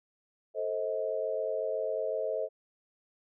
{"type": "chord", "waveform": "sine", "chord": "A diminished", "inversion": "none", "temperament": "just", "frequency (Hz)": [440, 528, 633.6], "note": ["A4", "C5", "Eb5"], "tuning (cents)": [0, 16, 31], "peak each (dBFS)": [-35, -34, -33], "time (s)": [0.54, 2.49], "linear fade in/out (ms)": 50, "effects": []}